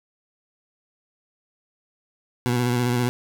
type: tone with vibrato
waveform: 20% pulse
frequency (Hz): 122.3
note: B2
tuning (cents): -16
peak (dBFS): -15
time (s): 2.46-3.09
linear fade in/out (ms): 0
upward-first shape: square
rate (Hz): 15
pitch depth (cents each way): 28
effects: none